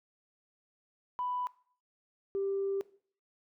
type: tone pair in turn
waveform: sine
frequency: 992 / 393 Hz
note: B5 / G4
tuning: +7 / +4 cents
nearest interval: octave + major third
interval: 1603 cents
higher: first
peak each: -31 / -29 dBFS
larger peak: second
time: 1.19-1.47 / 2.35-2.81 s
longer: second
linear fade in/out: 0 ms
effects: noise-tail reverb RT60 0.5 s tail -20 dB re dry + tanh soft clip ceiling -25 dBFS